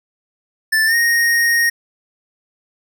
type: tone with pitch glide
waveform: square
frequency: 1761 to 1863.6 Hz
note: A6 to A#6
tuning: +1 to -1 cents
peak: -13 dBFS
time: 0.72-1.7 s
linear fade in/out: 10 ms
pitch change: +98 cents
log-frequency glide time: 0.86-0.95 s
effects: none